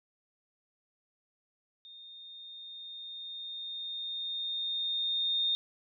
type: tone with level ramp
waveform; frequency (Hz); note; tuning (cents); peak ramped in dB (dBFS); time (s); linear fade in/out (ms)
sine; 3661; A#7; -32; -48 to -26; 1.85-5.55; 0
effects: none